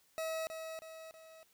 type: tone with echo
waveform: 40% pulse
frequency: 643 Hz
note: E5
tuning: 43 cents flat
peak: -35 dBFS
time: 0.18-0.47 s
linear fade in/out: 0 ms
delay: 320 ms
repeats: 3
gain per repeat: -6 dB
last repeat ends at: 1.43 s
effects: white hiss -70 dBFS RMS until 1.53 s